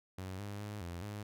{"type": "tone with pitch steps", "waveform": "sawtooth", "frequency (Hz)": [93.8, 101.8, 104.1, 86.4, 103.8], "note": ["F#2", "G#2", "G#2", "F2", "G#2"], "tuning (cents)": [24, -34, 5, -18, 0], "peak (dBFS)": -37, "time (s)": [0.18, 1.23], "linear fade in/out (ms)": 5, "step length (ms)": 210, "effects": []}